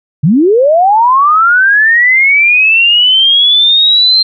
sine linear sweep, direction up, 130.81 to 4168 Hz, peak -4 dBFS, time 0.23-4.23 s, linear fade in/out 10 ms, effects none

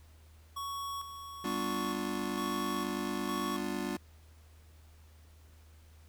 square tone with tremolo, 1115 Hz, C#6, 10 cents sharp, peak -37 dBFS, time 0.56-3.57 s, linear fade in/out 10 ms, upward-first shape square, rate 1.1 Hz, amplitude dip 55%
square chord, G dominant seventh, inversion none, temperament just, 196 / 245 / 294 / 352.8 Hz, G3 / B3 / D4 / F4, 0 / -14 / +2 / +18 cents, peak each -40 dBFS, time 1.44-3.97 s, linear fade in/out 5 ms
effects added 78 Hz sine -55 dBFS peak until 6.08 s + pink hiss -65 dBFS RMS until 6.08 s

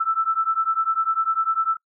sine beating tone pair, 1318.5 / 1328.5 Hz, E6 / E6, 0 / +13 cents, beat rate 10 Hz, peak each -22 dBFS, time 0-1.77 s, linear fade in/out 10 ms, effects noise-tail reverb RT60 0.1 s tail -24 dB re dry

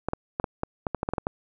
clicks, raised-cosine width 1 ms, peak -12 dBFS, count 12, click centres 0.086 / 0.134 / 0.399 / 0.442 / 0.634 / 0.868 / 0.947 / 1.031 / 1.089 / 1.136 / 1.182 / 1.269 s, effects none

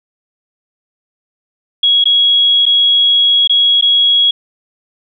sine tone with dropouts, 3322 Hz, G#7, in tune, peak -7 dBFS, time 1.83-4.31 s, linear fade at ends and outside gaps 5 ms, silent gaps 2.041-2.055 / 2.656-2.663 / 3.475-3.495 / 3.812-3.823 s, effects none

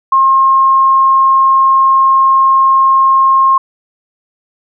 sine tone, 1070 Hz, C6, 38 cents sharp, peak -5 dBFS, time 0.12-3.58 s, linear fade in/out 5 ms, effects none

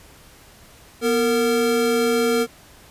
square tone pair together, 243.4 / 459.1 Hz, B3 / A#4, -25 / -26 cents, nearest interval major seventh, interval 1099 cents, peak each -23 / -19 dBFS, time 1.01-2.47 s, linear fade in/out 50 ms, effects pink hiss -48 dBFS RMS until 2.9 s + resampled to 32000 Hz

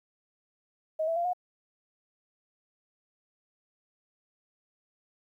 sine tone with pitch steps, 631 / 659.7 / 689.7 / 721.1 Hz, D#5 / E5 / F5 / F#5, +24 / +1 / -22 / -45 cents, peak -26 dBFS, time 0.99-1.334 s, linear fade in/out 10 ms, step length 86 ms, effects 11-bit

